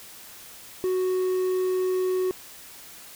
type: tone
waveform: triangle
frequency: 370 Hz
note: F#4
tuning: in tune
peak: -20 dBFS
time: 0.84-2.31 s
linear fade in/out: 0 ms
effects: white hiss -45 dBFS RMS until 3.15 s